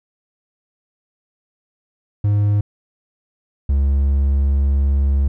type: tone pair in turn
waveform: triangle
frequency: 103 / 69.32 Hz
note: G#2 / C#2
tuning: -14 / +1 cents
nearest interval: perfect fifth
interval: 685 cents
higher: first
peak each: -11 dBFS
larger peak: neither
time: 2.24-2.61 / 3.69-5.28 s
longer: second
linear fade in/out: 5 ms
effects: none